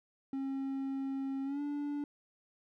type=tone with pitch glide; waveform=triangle; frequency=270.4 to 289.8 Hz; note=C#4 to D4; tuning=-43 to -23 cents; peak=-32 dBFS; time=0.33-2.04 s; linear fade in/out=2 ms; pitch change=+120 cents; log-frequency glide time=1.44-1.61 s; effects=none